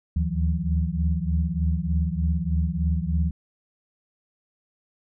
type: tone cluster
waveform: sine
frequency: 74.9 / 78.2 / 162 / 179.7 Hz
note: D2 / D#2 / E3 / F3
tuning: +35 / +9 / -30 / +50 cents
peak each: -25 / -26 / -28 / -29 dBFS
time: 0.16-3.31 s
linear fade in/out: 5 ms
effects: none